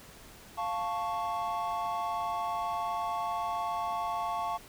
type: chord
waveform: triangle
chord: F augmented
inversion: none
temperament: equal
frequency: 698.5 / 880 / 1108.7 Hz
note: F5 / A5 / C#6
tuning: 0 / 0 / 0 cents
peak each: -33 dBFS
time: 0.57-4.58 s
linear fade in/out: 20 ms
effects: pink hiss -52 dBFS RMS until 4.68 s